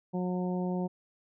harmonic tone, 181.1 Hz, F#3, 37 cents flat, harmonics 1 / 2 / 3 / 4 / 5, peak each -30 / -36 / -40 / -42 / -44 dBFS, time 0.13-0.88 s, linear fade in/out 20 ms, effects none

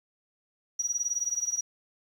sine tone with tremolo, 5790 Hz, F#8, 38 cents flat, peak -24 dBFS, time 0.79-1.61 s, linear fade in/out 5 ms, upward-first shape sine, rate 19 Hz, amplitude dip 85%, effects 9-bit

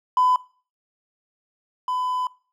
triangle tone pair in turn, 1005 / 1005 Hz, B5 / B5, +30 / +30 cents, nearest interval unison, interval 0 cents, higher neither, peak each -12 / -20 dBFS, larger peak first, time 0.17-0.36 / 1.88-2.27 s, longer second, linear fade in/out 2 ms, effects noise-tail reverb RT60 0.4 s tail -23 dB re dry + tanh soft clip ceiling -11 dBFS

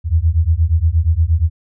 sine beating tone pair, 77.7 / 86.2 Hz, D#2 / F2, -2 / -22 cents, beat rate 8.5 Hz, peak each -14 dBFS, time 0.04-1.5 s, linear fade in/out 50 ms, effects none

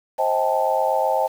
sine chord, A half-diminished seventh, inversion first, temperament just, 528 / 633.6 / 792 / 880 Hz, C5 / Eb5 / G5 / A5, +16 / +31 / +18 / 0 cents, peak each -23 dBFS, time 0.18-1.28 s, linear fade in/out 20 ms, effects 7-bit

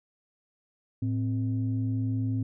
sine tone pair together, 110 / 261.6 Hz, A2 / C4, 0 / 0 cents, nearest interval octave + minor third, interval 1500 cents, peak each -26 / -30 dBFS, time 1.02-2.43 s, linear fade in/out 5 ms, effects tanh soft clip ceiling -19 dBFS

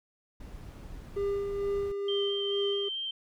brown noise, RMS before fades -44 dBFS, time 0.4-1.92 s, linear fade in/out 5 ms
triangle tone with tremolo, 400.8 Hz, G4, 38 cents sharp, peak -25 dBFS, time 1.16-2.89 s, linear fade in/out 10 ms, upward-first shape sine, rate 2.2 Hz, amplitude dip 40%
sine tone with vibrato, 3136 Hz, G7, in tune, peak -32 dBFS, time 2.08-3.11 s, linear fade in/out 5 ms, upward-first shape square, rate 4.6 Hz, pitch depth 8 cents each way
effects none

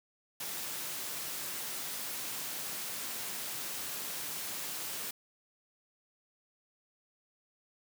white high-pass noise, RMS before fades -39 dBFS, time 0.4-5.11 s, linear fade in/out 5 ms, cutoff 110 Hz, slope 24 dB/octave, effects none

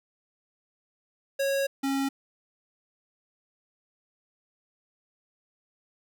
square tone pair in turn, 550 / 273.1 Hz, C#5 / C#4, -14 / -26 cents, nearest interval octave, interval 1212 cents, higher first, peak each -25 / -26 dBFS, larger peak first, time 1.39-1.67 / 1.83-2.09 s, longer first, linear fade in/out 10 ms, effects none

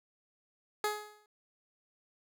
15% pulse tone with exponential decay, 420.9 Hz, G#4, 23 cents sharp, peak -21 dBFS, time 0.84-1.26 s, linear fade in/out 2 ms, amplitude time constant 90 ms, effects none

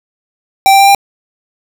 square tone with pitch steps, 780 / 785.4 / 790.9 / 796.4 Hz, G5 / G5 / G5 / G5, -9 / +3 / +15 / +27 cents, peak -4 dBFS, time 0.66-0.948 s, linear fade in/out 0 ms, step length 72 ms, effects none

